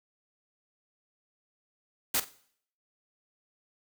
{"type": "noise with echo", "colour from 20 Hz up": "white", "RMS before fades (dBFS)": -27, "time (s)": [2.14, 2.2], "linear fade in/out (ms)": 5, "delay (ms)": 46, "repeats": 2, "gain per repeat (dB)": -15, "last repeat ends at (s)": 2.292, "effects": ["noise-tail reverb RT60 0.6 s tail -18 dB re dry"]}